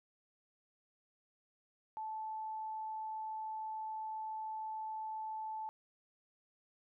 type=tone; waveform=sine; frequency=873 Hz; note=A5; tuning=14 cents flat; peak=-39 dBFS; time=1.97-5.69 s; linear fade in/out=0 ms; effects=none